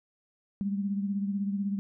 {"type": "beating tone pair", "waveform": "sine", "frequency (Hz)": [198.4, 214.4], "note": ["G3", "A3"], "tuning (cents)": [21, -45], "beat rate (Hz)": 16, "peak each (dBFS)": [-28, -37], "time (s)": [0.61, 1.79], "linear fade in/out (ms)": 0, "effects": []}